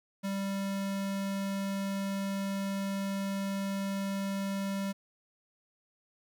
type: tone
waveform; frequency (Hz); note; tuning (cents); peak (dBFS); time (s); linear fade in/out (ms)
square; 196.3; G3; +3; -32; 0.23-4.93; 20
effects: 12-bit